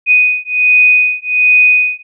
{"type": "beating tone pair", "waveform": "sine", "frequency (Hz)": [2489, 2490.3], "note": ["D#7", "D#7"], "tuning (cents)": [0, 1], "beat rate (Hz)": 1.3, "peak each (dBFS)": -10, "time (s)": [0.06, 2.03], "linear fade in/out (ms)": 50, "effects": []}